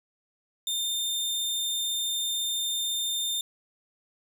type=tone; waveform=sawtooth; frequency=3614 Hz; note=A7; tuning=46 cents sharp; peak=-24 dBFS; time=0.67-3.41 s; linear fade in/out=2 ms; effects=none